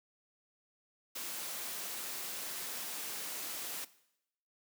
white noise, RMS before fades -41 dBFS, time 1.15-3.85 s, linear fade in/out 10 ms, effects noise-tail reverb RT60 0.8 s tail -18 dB re dry + high-pass 200 Hz 12 dB/octave

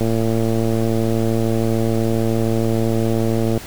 click train, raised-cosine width 2 ms, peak -7 dBFS, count 404, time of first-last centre 0.01-3.576 s, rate 113 Hz, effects pink hiss -35 dBFS RMS until 3.66 s

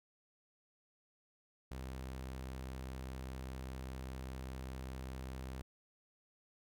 sawtooth tone, 65 Hz, C2, 11 cents flat, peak -39 dBFS, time 1.71-5.62 s, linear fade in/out 5 ms, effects none

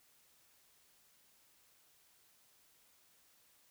silence, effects white hiss -69 dBFS RMS until 3.7 s

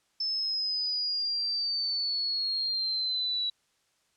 sine exponential sweep, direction down, 5274 to 3909 Hz, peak -27 dBFS, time 0.2-3.5 s, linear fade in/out 5 ms, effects white hiss -71 dBFS RMS until 4.16 s + low-pass 8000 Hz 12 dB/octave

